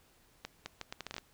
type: accelerating click train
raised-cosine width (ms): 0.2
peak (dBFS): -22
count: 10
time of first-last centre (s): 0.45-1.182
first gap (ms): 210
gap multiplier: 0.73
effects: pink hiss -66 dBFS RMS until 1.33 s